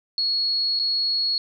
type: tone with dropouts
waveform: sine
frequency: 4337 Hz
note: C#8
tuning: 39 cents flat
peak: -20 dBFS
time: 0.18-1.38 s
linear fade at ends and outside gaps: 1 ms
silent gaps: 0.791-0.797 s
effects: none